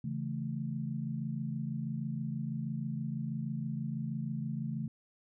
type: chord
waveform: sine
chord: A major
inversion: first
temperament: equal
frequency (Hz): 138.59 / 164.81 / 220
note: C#3 / E3 / A3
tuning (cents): 0 / 0 / 0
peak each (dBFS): -37 / -39 / -38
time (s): 0.04-4.88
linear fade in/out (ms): 5
effects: none